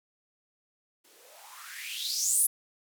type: noise with band-pass filter sweep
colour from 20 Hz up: violet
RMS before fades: -32 dBFS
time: 1.04-2.47 s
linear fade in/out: 10 ms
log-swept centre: 290 to 11000 Hz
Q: 6.1
effects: none